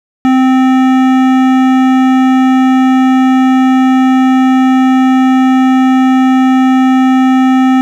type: tone with hard clipping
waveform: sine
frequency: 260 Hz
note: C4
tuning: 11 cents flat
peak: -7 dBFS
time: 0.25-7.81 s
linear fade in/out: 0 ms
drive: 15 dB
effects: none